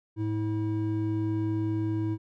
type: tone pair together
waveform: triangle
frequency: 107.6 / 322.4 Hz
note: A2 / E4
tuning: -38 / -38 cents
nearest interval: octave + perfect fifth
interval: 1900 cents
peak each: -27 dBFS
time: 0.16-2.18 s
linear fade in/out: 50 ms
effects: none